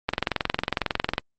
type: click train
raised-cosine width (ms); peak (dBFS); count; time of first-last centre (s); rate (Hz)
0.3; -6; 25; 0.09-1.181; 22
effects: Opus 32 kbps